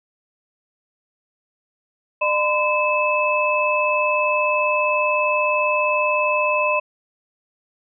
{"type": "tone cluster", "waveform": "sine", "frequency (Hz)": [601, 1016, 2607], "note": ["D5", "B5", "E7"], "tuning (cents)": [40, 49, -20], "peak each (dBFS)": -21, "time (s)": [2.21, 6.8], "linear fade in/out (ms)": 10, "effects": []}